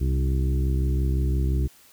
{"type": "harmonic tone with a mistuned harmonic", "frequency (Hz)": 65.8, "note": "C2", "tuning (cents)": 10, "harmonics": [1, 2, 3, 4, 5, 6], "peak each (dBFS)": [-21, -27, -36, -38, -35, -39], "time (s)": [0, 1.68], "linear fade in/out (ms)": 20, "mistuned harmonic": 3, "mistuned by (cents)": 24, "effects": ["white hiss -54 dBFS RMS until 1.92 s"]}